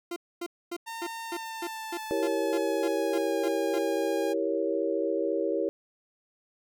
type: tone bursts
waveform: 40% pulse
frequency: 345.4 Hz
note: F4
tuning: 19 cents flat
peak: -31 dBFS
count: 13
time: 0.11-3.786 s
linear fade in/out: 5 ms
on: 52 ms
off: 250 ms
type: tone with pitch glide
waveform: sawtooth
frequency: 911 to 816.3 Hz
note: A#5 to G#5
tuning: -40 to -30 cents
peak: -32 dBFS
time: 0.86-4.34 s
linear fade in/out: 20 ms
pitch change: -190 cents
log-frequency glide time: 1.24-3.38 s
type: chord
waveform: sine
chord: E diminished seventh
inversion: none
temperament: equal with one note detuned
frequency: 328.1 / 392 / 466.2 / 554.4 Hz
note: E4 / G4 / Bb4 / Db5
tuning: -8 / 0 / 0 / 0 cents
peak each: -31 dBFS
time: 2.11-5.69 s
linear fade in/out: 0 ms
effects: none